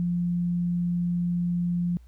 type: tone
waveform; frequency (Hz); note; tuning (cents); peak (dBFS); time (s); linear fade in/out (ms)
sine; 174.61; F3; 0; -23; 0-1.97; 0
effects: added 60 Hz sine -47 dBFS peak until 2.07 s + pink hiss -68 dBFS RMS until 2.07 s